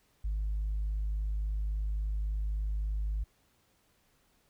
sine tone, 51.8 Hz, G#1, 4 cents flat, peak -28 dBFS, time 0.24-3.24 s, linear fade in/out 10 ms, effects tanh soft clip ceiling -27 dBFS + pink hiss -70 dBFS RMS until 4.49 s

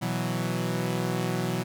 sawtooth chord, B suspended fourth, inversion none, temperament equal, 123.47 / 164.81 / 185 Hz, B2 / E3 / F#3, 0 / 0 / 0 cents, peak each -27 dBFS, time 0.01-1.64 s, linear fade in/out 20 ms, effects none

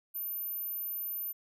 sine tone, 13520 Hz, G#9, 30 cents sharp, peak -34 dBFS, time 0.14-1.33 s, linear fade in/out 20 ms, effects none

